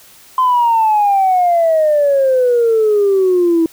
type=exponential sweep; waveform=sine; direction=down; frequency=1038 to 324 Hz; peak=-8 dBFS; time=0.38-3.66 s; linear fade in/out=2 ms; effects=tanh soft clip ceiling -5 dBFS + white hiss -43 dBFS RMS until 3.72 s